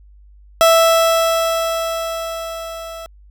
30% pulse tone with level ramp, 659.3 Hz, E5, in tune, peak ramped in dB -5 to -27 dBFS, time 0.61-3.06 s, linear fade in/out 0 ms, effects added 50 Hz sine -42 dBFS peak until 3.3 s

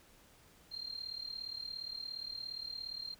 sine tone with amplitude modulation, 4186 Hz, C8, in tune, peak -37 dBFS, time 0.71-3.15 s, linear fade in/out 20 ms, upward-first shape sine, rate 37.2 Hz, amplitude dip 80%, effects pink hiss -63 dBFS RMS until 3.19 s

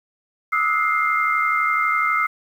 sine tone cluster, 1224 / 1296 / 1443 / 2102 Hz, D#6 / E6 / F#6 / C7, -29 / -30 / -44 / +7 cents, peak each -26 / -20 / -29 / -21 dBFS, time 0.52-2.27 s, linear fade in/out 10 ms, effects 8-bit

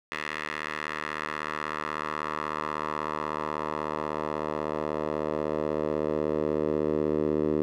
10% pulse tone with band-pass filter sweep, 76.3 Hz, D#2, 33 cents flat, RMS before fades -30 dBFS, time 0.12-7.62 s, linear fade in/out 0 ms, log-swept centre 2000 to 380 Hz, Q 1.8, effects none

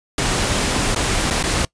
pink noise with dropouts, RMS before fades -19 dBFS, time 0.18-1.65 s, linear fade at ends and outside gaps 2 ms, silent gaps 0.948-0.96 / 1.303-1.308 / 1.428-1.438 s, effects noise-tail reverb RT60 0.1 s tail -24 dB re dry + resampled to 22050 Hz

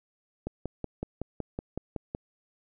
click train, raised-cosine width 2 ms, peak -19 dBFS, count 10, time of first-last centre 0.47-2.149 s, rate 5.36 Hz, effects none

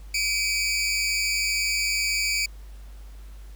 20% pulse tone pair together, 2301 / 2489 Hz, D7 / D#7, -36 / 0 cents, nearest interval minor second, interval 136 cents, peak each -19 / -24 dBFS, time 0.14-2.46 s, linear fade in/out 5 ms, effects added 50 Hz sine -39 dBFS peak until 3.55 s + pink hiss -56 dBFS RMS until 3.55 s

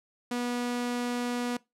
sawtooth tone, 243.3 Hz, B3, 26 cents flat, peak -25 dBFS, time 0.31-1.57 s, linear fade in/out 5 ms, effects noise-tail reverb RT60 0.2 s tail -21 dB re dry + low-pass 11000 Hz 12 dB/octave

